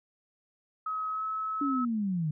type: tone with pitch glide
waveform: sine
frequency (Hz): 1276 to 1293.8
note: D#6 to E6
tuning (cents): +43 to -33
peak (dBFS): -30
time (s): 0.86-1.85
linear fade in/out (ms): 5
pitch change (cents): +24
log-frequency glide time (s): 1.1-1.24
type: linear sweep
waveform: sine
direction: down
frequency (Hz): 290 to 146.83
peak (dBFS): -27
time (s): 1.61-2.31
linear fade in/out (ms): 5
effects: none